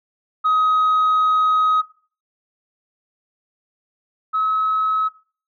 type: tone pair in turn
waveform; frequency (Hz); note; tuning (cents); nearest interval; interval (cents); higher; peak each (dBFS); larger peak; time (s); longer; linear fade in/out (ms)
sine; 1262 / 1284.8; D#6 / E6; +24 / -45; unison; 31; second; -12 / -16; first; 0.44-1.82 / 4.33-5.09; first; 20
effects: noise-tail reverb RT60 0.4 s tail -17 dB re dry + tanh soft clip ceiling -12 dBFS